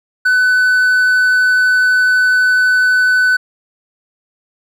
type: tone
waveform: triangle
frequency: 1502 Hz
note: F#6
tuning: 26 cents sharp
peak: -7 dBFS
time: 0.25-3.37 s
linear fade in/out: 10 ms
effects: none